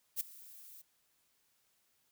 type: noise with ADSR envelope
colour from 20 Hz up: violet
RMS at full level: -32 dBFS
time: 0.16-0.82 s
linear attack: 45 ms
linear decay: 8 ms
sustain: -22 dB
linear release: 10 ms
effects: white hiss -75 dBFS RMS until 2.11 s